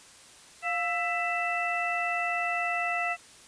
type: harmonic tone with a mistuned harmonic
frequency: 663 Hz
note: E5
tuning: 10 cents sharp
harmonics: 1 / 2 / 3 / 4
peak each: -31 / -34 / -32 / -32 dBFS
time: 0.62-3.17 s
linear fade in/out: 50 ms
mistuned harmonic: 1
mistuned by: +99 cents
effects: white hiss -52 dBFS RMS until 3.47 s + resampled to 22050 Hz